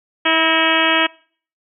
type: harmonic tone with a mistuned harmonic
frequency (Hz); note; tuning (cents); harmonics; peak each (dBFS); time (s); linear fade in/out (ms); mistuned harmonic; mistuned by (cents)
323.6; E4; -32; 1 / 2 / 3 / 4 / 5 / 6 / 7 / 8 / 9 / 10; -22 / -22 / -22 / -22 / -22 / -22 / -22 / -22 / -22 / -22; 0.25-1.07; 10; 6; -62
effects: noise-tail reverb RT60 0.5 s tail -25 dB re dry